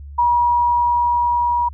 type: tone with level ramp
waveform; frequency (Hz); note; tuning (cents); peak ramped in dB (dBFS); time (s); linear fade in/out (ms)
sine; 960; B5; -49; -12 to -15; 0.18-1.69; 10
effects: added 71 Hz sine -32 dBFS peak until 1.73 s